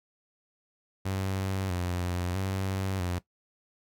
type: tone with vibrato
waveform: sawtooth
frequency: 92.4 Hz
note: F#2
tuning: 2 cents flat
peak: -25 dBFS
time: 1.05-3.19 s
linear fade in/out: 10 ms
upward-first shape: square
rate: 0.77 Hz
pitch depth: 64 cents each way
effects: noise-tail reverb RT60 0.1 s tail -17 dB re dry